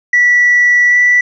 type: tone with pitch glide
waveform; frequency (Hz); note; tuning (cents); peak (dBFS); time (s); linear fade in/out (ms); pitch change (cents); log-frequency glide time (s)
triangle; 1950 to 1965.8; B6 to B6; -23 to -9; -3; 0.13-1.21; 5; +14; 0.88-0.97
effects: tanh soft clip ceiling -3 dBFS + resampled to 16000 Hz